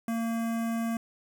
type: tone with notch filter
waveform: square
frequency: 228.9 Hz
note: A#3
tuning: 31 cents flat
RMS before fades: -30 dBFS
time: 0.08-0.97 s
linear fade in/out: 2 ms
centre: 4100 Hz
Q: 0.81
effects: none